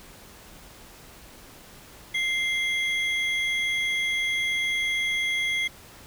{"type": "tone pair together", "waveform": "triangle", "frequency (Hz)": [2093, 3322], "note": ["C7", "G#7"], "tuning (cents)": [0, 0], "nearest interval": "minor sixth", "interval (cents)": 800, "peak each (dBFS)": [-23, -28], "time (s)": [2.14, 5.68], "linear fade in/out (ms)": 10, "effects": ["pink hiss -48 dBFS RMS until 6.06 s"]}